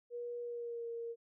sine tone with pitch glide, 479.9 to 465.2 Hz, B4 to A#4, -50 to -4 cents, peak -39 dBFS, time 0.1-1.16 s, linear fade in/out 50 ms, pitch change -54 cents, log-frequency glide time 0.41-0.88 s, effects none

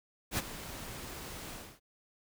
pink noise with ADSR envelope, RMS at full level -30 dBFS, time 0.31-1.8 s, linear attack 72 ms, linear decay 25 ms, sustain -14 dB, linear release 270 ms, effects none

